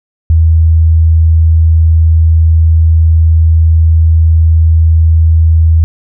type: tone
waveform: sine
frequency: 80.8 Hz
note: E2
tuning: 34 cents flat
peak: -3 dBFS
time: 0.3-5.84 s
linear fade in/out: 0 ms
effects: none

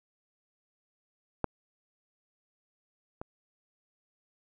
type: clicks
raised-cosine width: 1 ms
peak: -13 / -24 dBFS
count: 2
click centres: 1.443 / 3.215 s
effects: none

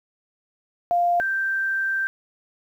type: tone pair in turn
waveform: sine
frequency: 698.5 / 1568.1 Hz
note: F5 / G6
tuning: 0 / 0 cents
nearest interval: octave + major second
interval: 1400 cents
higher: second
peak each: -17 / -21 dBFS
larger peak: first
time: 0.91-1.2 / 1.2-2.07 s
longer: second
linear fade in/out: 0 ms
effects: 9-bit

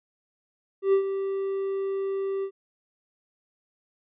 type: tone with ADSR envelope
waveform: triangle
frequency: 390 Hz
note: G4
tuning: 9 cents flat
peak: -14 dBFS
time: 0.82-2.51 s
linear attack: 110 ms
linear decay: 94 ms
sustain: -10 dB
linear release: 76 ms
effects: resampled to 8000 Hz

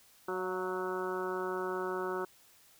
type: harmonic tone with a mistuned harmonic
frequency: 185 Hz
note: F#3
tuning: in tune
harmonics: 1 / 2 / 3 / 4 / 5 / 6 / 7 / 8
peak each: -47 / -35 / -44 / -46 / -42 / -44 / -42 / -44 dBFS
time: 0.28-2.25 s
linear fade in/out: 5 ms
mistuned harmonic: 4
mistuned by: -42 cents
effects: white hiss -62 dBFS RMS until 2.79 s

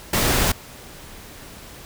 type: noise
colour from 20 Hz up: pink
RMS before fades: -19 dBFS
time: 0.13-0.52 s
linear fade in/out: 5 ms
effects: pink hiss -41 dBFS RMS until 1.85 s

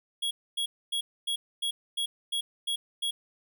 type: tone bursts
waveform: square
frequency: 3322 Hz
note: G#7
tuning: in tune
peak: -28 dBFS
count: 9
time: 0.22-3.11 s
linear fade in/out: 10 ms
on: 90 ms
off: 260 ms
effects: none

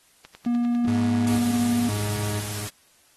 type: click train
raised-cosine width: 0.2 ms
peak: -25 dBFS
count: 12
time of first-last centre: 0.25-1.35 s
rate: 10 Hz
type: tone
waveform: triangle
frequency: 239.2 Hz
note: A#3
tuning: 45 cents sharp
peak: -18 dBFS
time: 0.46-1.89 s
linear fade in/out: 5 ms
type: tone with tremolo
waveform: 40% pulse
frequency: 104 Hz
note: G#2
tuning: 3 cents sharp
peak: -25 dBFS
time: 0.87-2.68 s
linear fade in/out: 10 ms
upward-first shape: square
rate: 0.98 Hz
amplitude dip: 55%
type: noise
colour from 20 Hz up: white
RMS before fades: -34 dBFS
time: 1.27-2.69 s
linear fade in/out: 0 ms
effects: white hiss -59 dBFS RMS until 3.16 s + AAC 32 kbps

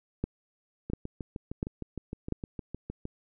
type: two click trains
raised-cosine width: 3 ms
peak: -16 / -23 dBFS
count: 4 / 15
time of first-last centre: 0.24-2.323 / 0.9-3.054 s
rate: 1.44 / 6.5 Hz
effects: none

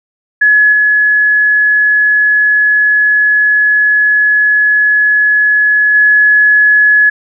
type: tone with level steps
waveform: sine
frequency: 1697 Hz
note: G#6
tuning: 37 cents sharp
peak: -4 / -6 / -4 dBFS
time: 0.41-7.1 s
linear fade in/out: 10 ms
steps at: 0.72 / 5.94 s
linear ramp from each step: 10 ms
effects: none

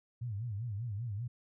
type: tone with vibrato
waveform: sine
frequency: 110 Hz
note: A2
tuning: in tune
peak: -35 dBFS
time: 0.21-1.28 s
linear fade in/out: 10 ms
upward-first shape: sine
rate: 5.1 Hz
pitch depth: 200 cents each way
effects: none

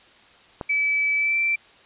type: click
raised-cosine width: 1 ms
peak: -15 dBFS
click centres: 0.612 s
type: tone with pitch glide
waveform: sine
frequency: 2300 to 2340 Hz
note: D7 to D7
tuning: -37 to -7 cents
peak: -19 dBFS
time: 0.69-1.56 s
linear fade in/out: 10 ms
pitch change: +30 cents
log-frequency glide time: 1.16-1.37 s
effects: white hiss -52 dBFS RMS until 1.85 s + resampled to 8000 Hz

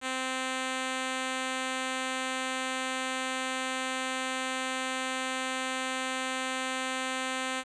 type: tone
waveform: 5% pulse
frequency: 260 Hz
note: C4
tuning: 11 cents flat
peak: -19 dBFS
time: 0.01-7.64 s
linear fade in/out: 50 ms
effects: resampled to 24000 Hz + 10-bit

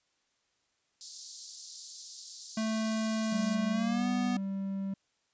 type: high-pass noise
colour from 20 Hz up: pink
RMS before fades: -43 dBFS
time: 1.01-3.55 s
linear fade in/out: 0 ms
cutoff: 4200 Hz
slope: 48 dB/octave
type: tone with pitch glide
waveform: square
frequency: 220 to 246.9 Hz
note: A3 to B3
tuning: 0 to 0 cents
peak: -30 dBFS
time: 2.57-4.37 s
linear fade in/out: 5 ms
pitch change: +200 cents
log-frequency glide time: 3.71-4.07 s
type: tone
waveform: triangle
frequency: 194.7 Hz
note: G3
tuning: 12 cents flat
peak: -30 dBFS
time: 3.32-4.94 s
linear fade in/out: 5 ms
effects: white hiss -75 dBFS RMS until 5.33 s + resampled to 16000 Hz

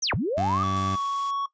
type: linear two-way sweep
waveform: sine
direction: down then up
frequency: 6510 to 73.42 to 1269 Hz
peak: -23 dBFS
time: 0.02-0.64 s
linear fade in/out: 10 ms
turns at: 0.14 s
type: tone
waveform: 20% pulse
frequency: 96 Hz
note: G2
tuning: 36 cents flat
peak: -22 dBFS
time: 0.37-0.96 s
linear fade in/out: 10 ms
type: tone with pitch glide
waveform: triangle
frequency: 1142 to 1114 Hz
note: D6 to C#6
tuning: -49 to +8 cents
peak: -23 dBFS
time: 0.63-1.46 s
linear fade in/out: 5 ms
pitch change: -43 cents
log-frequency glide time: 0.93-1 s
type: noise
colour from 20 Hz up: blue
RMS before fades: -40 dBFS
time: 0.76-1.31 s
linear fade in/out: 5 ms
effects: noise-tail reverb RT60 0.1 s tail -17 dB re dry + resampled to 16000 Hz

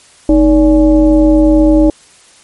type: tone with frequency modulation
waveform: sine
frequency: 311.1 Hz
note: D#4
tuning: in tune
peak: -4 dBFS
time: 0.29-1.9 s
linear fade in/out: 2 ms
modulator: 265 Hz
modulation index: 0.83
effects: white hiss -43 dBFS RMS until 2.43 s + MP3 48 kbps

